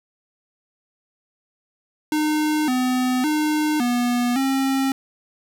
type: tone with pitch steps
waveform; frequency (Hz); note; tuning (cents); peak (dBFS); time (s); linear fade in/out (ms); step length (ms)
square; 305.3 / 253.3 / 304.5 / 243.1 / 268.8; D#4 / B3 / D#4 / B3 / C4; -33 / +44 / -37 / -27 / +47; -19; 2.12-4.92; 2; 560
effects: 10-bit